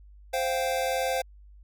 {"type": "chord", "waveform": "square", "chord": "C suspended fourth", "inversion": "none", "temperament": "equal with one note detuned", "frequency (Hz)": [523.3, 698.5, 779.9], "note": ["C5", "F5", "G5"], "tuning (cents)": [0, 0, -9], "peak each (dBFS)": [-29, -31, -33], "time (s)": [0.33, 1.22], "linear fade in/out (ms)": 10, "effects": ["added 50 Hz sine -48 dBFS peak until 1.63 s"]}